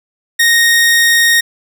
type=tone; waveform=sawtooth; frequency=1861 Hz; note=A#6; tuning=3 cents flat; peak=-4 dBFS; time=0.39-1.41 s; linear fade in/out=10 ms; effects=none